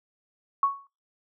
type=tone with exponential decay; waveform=sine; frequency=1110 Hz; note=C#6; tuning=2 cents sharp; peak=-16 dBFS; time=0.63-0.87 s; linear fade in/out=2 ms; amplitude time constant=51 ms; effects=noise-tail reverb RT60 0.3 s tail -21 dB re dry